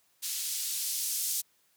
violet noise with band-pass filter sweep, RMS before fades -33 dBFS, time 0.22-1.42 s, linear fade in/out 20 ms, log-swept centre 3700 to 6100 Hz, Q 0.84, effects white hiss -69 dBFS RMS until 1.76 s + high-pass 80 Hz 12 dB/octave

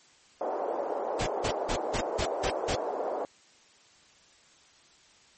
white band-pass noise, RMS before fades -32 dBFS, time 0.41-3.25 s, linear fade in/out 2 ms, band 400 to 740 Hz, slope 24 dB/octave
pink noise bursts, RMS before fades -30 dBFS, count 7, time 1.19-2.756 s, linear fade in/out 10 ms, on 78 ms, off 170 ms
effects white hiss -59 dBFS RMS until 5.37 s + MP3 32 kbps

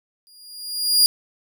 sawtooth tone with exponential growth, 4839 Hz, D#8, 49 cents flat, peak -7 dBFS, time 0.27-1.06 s, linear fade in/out 0 ms, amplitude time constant 170 ms, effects none

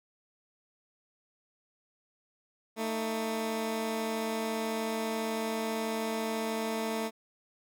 15% pulse tone pair together, 222.9 / 315.2 Hz, A3 / D#4, +23 / +23 cents, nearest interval tritone, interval 600 cents, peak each -25 / -34 dBFS, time 2.76-7.11 s, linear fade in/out 50 ms, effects none

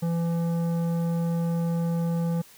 sine tone with tanh clipping, 168.3 Hz, E3, 36 cents sharp, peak -25 dBFS, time 0.02-2.42 s, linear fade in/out 10 ms, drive 12 dB, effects white hiss -52 dBFS RMS until 2.57 s

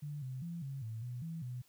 sine tone with pitch steps, 147 / 129.4 / 169.9 / 136.4 / 111.8 / 123 / 164 / 124.5 Hz, D3 / C3 / F3 / C#3 / A2 / B2 / E3 / B2, +2 / -19 / -47 / -28 / +28 / -7 / -9 / +14 cents, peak -39 dBFS, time 0.02-1.62 s, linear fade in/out 10 ms, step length 200 ms, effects white hiss -69 dBFS RMS until 1.68 s

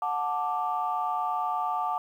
sine chord, D major, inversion first, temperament equal with one note detuned, 731.5 / 880 / 1174.7 Hz, F#5 / A5 / D6, -20 / 0 / 0 cents, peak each -30 dBFS, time 0.02-1.98 s, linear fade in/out 2 ms, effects tanh soft clip ceiling -17 dBFS + 10-bit

